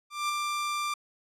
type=tone with ADSR envelope; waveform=sawtooth; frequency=1184 Hz; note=D6; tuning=14 cents sharp; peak=-22 dBFS; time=0.1-0.94 s; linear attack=190 ms; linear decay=11 ms; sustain=-3 dB; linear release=5 ms; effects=low-pass 10000 Hz 12 dB/octave